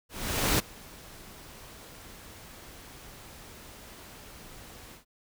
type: noise with ADSR envelope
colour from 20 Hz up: pink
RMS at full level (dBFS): -24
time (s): 0.09-5.05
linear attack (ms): 500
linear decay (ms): 14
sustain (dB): -24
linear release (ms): 120
effects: none